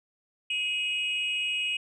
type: tone pair together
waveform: sine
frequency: 2525 / 2891 Hz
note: D#7 / F#7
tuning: +25 / -41 cents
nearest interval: major second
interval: 234 cents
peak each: -27 / -28 dBFS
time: 0.5-1.77 s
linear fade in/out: 5 ms
effects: tanh soft clip ceiling -23 dBFS